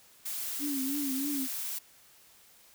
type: noise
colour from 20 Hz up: blue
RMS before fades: -36 dBFS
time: 0.25-1.79 s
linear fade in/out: 10 ms
type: tone with vibrato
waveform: sine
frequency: 276.6 Hz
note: C#4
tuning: 4 cents flat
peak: -31 dBFS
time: 0.59-1.48 s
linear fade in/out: 50 ms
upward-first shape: triangle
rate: 3.2 Hz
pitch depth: 110 cents each way
effects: white hiss -59 dBFS RMS until 2.74 s